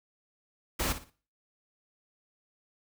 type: noise with echo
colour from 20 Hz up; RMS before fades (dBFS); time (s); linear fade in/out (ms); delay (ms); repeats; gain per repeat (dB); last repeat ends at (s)
pink; -30; 0.79-0.93; 10; 58; 3; -11; 1.104
effects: noise-tail reverb RT60 0.4 s tail -19 dB re dry